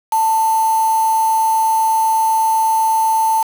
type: tone with quantisation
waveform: sine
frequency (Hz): 888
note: A5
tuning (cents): +16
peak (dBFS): -12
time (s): 0.12-3.43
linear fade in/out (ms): 5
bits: 4
effects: none